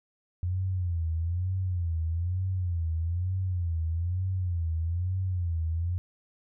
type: tone with vibrato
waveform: sine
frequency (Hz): 87.31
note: F2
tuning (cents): 0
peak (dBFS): -26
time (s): 0.43-5.98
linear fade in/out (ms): 0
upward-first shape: sine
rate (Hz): 1.1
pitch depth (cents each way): 130
effects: none